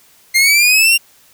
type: linear sweep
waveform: sawtooth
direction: up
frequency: 2093 to 2794 Hz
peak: -5 dBFS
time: 0.34-0.98 s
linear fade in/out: 20 ms
effects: white hiss -49 dBFS RMS until 1.33 s